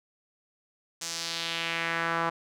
sawtooth tone with band-pass filter sweep, 166.7 Hz, E3, 20 cents sharp, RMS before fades -31 dBFS, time 1.01-2.3 s, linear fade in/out 10 ms, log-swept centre 6700 to 1100 Hz, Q 1.9, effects none

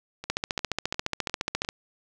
two click trains, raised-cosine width 0.2 ms, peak -9 / -20 dBFS, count 21 / 5, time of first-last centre 0.3-1.689 / 0.24-1.648 s, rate 14.4 / 2.84 Hz, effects none

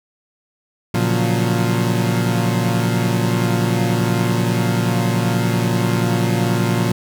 30% pulse chord, Gb major seventh, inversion first, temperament equal with one note detuned, 116.54 / 139.15 / 174.61 / 185 Hz, Bb2 / Db3 / F3 / Gb3, 0 / +7 / 0 / 0 cents, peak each -16 / -22 / -18 / -22 dBFS, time 0.94-6.92 s, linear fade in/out 5 ms, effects none

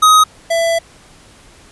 square tone pair in turn, 1258 / 666.4 Hz, D#6 / E5, +19 / +19 cents, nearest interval major seventh, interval 1100 cents, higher first, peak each -6 / -13 dBFS, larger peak first, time 0.02-0.24 / 0.5-0.79 s, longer second, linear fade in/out 10 ms, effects pink hiss -44 dBFS RMS until 1.71 s + resampled to 24000 Hz

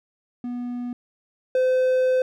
triangle tone pair in turn, 244.1 / 512.9 Hz, B3 / C5, -20 / -35 cents, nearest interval octave + minor second, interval 1285 cents, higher second, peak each -25 / -15 dBFS, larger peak second, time 0.44-0.93 / 1.55-2.22 s, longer second, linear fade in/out 2 ms, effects none

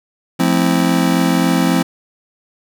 square chord, F major seventh, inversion none, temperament just, 174.61 / 218.3 / 261.9 / 327.4 Hz, F3 / A3 / C4 / E4, 0 / -13 / +2 / -12 cents, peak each -17 / -21 / -17 / -21 dBFS, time 0.39-1.83 s, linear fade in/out 10 ms, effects none

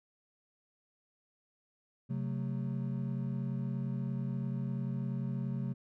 triangle chord, F# diminished, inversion second, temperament just, 133.2 / 185 / 222 Hz, C3 / F#3 / A3, +31 / 0 / +16 cents, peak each -33 / -37 / -38 dBFS, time 2.09-5.74 s, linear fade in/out 20 ms, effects none

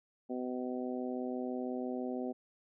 harmonic tone, 126 Hz, B2, 35 cents sharp, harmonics 2 / 3 / 4 / 5 / 6, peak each -37 / -41 / -43 / -45 / -47 dBFS, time 0.29-2.33 s, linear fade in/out 20 ms, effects none

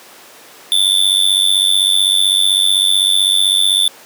square tone with amplitude modulation, 3520 Hz, A7, in tune, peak -7 dBFS, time 0.72-3.88 s, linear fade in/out 0 ms, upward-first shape sine, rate 95.8 Hz, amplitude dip 90%, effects pink hiss -39 dBFS RMS until 4.05 s + high-pass 400 Hz 12 dB/octave

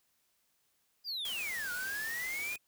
triangle exponential two-way sweep, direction down then up, 4987 to 1423 to 2514 Hz, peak -34 dBFS, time 1.04-2.58 s, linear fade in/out 50 ms, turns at 1.72 s
white noise, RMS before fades -44 dBFS, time 1.25-2.56 s, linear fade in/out 2 ms
effects white hiss -75 dBFS RMS until 2.67 s

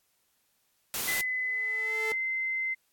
white noise, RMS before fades -32 dBFS, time 0.94-1.21 s, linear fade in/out 0 ms
sine tone with pitch glide, 2018 to 2069 Hz, B6 to C7, +37 to -20 cents, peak -28 dBFS, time 1.07-2.75 s, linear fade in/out 20 ms, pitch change +43 cents, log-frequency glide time 1.84-1.94 s
sawtooth tone with exponential growth, 440 Hz, A4, in tune, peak -27 dBFS, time 1.2-2.12 s, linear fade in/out 1 ms, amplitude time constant 200 ms
effects white hiss -72 dBFS RMS until 2.92 s + AAC 64 kbps

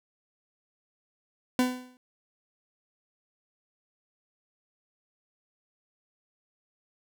40% pulse tone with exponential decay, 251.7 Hz, B3, 33 cents sharp, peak -18 dBFS, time 1.59-1.97 s, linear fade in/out 1 ms, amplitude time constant 81 ms, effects none

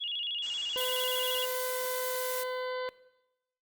sine tone with vibrato, 3093 Hz, G7, 24 cents flat, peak -32 dBFS, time 0-1.46 s, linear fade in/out 20 ms, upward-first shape square, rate 13 Hz, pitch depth 140 cents each way
blue noise, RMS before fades -37 dBFS, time 0.42-2.44 s, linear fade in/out 20 ms
harmonic tone, 507 Hz, B4, 45 cents sharp, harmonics 1 / 2 / 3 / 4 / 6 / 7 / 8 / 9, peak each -34 / -40 / -44 / -46 / -50 / -51 / -52 / -53 dBFS, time 0.76-2.89 s, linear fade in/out 0 ms
effects noise-tail reverb RT60 0.9 s tail -18 dB re dry + Opus 24 kbps

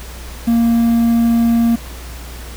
triangle tone with quantisation, 232.3 Hz, A#3, 6 cents flat, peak -8 dBFS, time 0.47-1.76 s, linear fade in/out 10 ms, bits 6, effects added 60 Hz sine -30 dBFS peak until 2.56 s + pink hiss -35 dBFS RMS until 2.56 s

